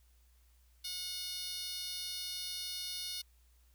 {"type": "tone with high-pass filter", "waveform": "10% pulse", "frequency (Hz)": 727, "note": "F#5", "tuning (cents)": -31, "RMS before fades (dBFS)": -41, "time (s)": [0.84, 3.22], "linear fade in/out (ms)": 10, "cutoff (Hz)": 4400, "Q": 1.7, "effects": ["added 60 Hz sine -63 dBFS peak until 3.74 s", "white hiss -73 dBFS RMS until 3.74 s"]}